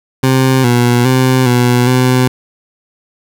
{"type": "tone with pitch steps", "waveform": "20% pulse", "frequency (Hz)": [131.3, 121.2, 129.4, 122.7, 127.2], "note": ["C3", "B2", "C3", "B2", "C3"], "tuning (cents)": [6, -32, -19, -11, -48], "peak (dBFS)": -3, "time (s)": [0.23, 2.28], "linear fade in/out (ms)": 5, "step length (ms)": 410, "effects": []}